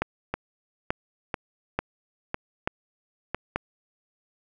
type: two click trains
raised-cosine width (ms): 0.5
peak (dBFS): -12 / -9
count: 4 / 5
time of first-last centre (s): 0.34-3.346 / 0.02-3.56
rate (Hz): 0.998 / 1.13
effects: none